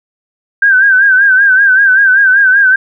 sine tone with vibrato, 1568 Hz, G6, in tune, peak -4 dBFS, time 0.62-2.76 s, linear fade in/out 5 ms, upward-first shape sine, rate 5.2 Hz, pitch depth 79 cents each way, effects none

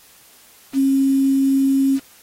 sine tone with quantisation, 271 Hz, C#4, 39 cents flat, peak -13 dBFS, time 0.73-2 s, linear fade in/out 50 ms, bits 6, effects white hiss -49 dBFS RMS until 2.22 s + AAC 48 kbps

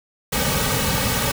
pink noise with comb filter, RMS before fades -21 dBFS, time 0.32-1.32 s, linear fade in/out 10 ms, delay 2.9 ms, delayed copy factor -0.9, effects none

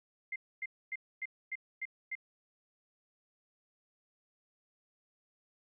sine tone bursts, 2093 Hz, C7, in tune, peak -35 dBFS, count 7, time 0.32-2.153 s, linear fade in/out 5 ms, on 39 ms, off 260 ms, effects none

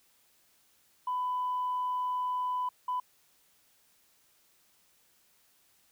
sine tone bursts at uneven times, 999 Hz, B5, 20 cents sharp, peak -28 dBFS, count 2, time 1.07-2.69 / 2.88-3 s, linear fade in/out 5 ms, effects tanh soft clip ceiling -25 dBFS + white hiss -67 dBFS RMS until 5.91 s

